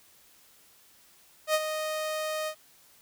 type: tone with ADSR envelope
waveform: sawtooth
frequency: 621 Hz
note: D#5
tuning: 3 cents flat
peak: -17 dBFS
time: 1.47-2.55 s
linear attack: 74 ms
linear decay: 43 ms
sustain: -9 dB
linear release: 76 ms
effects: white hiss -59 dBFS RMS until 3.01 s